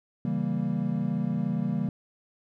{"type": "chord", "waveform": "triangle", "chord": "C# diminished seventh", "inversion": "none", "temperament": "equal", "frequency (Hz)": [138.59, 164.81, 196, 233.1], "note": ["C#3", "E3", "G3", "Bb3"], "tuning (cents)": [0, 0, 0, 0], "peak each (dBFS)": [-31, -29, -28, -29], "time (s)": [0.25, 1.89], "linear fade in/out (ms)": 2, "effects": []}